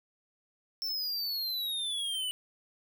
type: exponential sweep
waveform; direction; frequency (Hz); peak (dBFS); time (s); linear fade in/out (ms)
square; down; 5410 to 2945; -32; 0.82-2.31; 0
effects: none